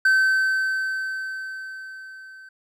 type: tone with level ramp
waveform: triangle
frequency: 1540 Hz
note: G6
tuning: 31 cents flat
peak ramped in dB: -12 to -40 dBFS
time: 0.05-2.49 s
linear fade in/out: 5 ms
effects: none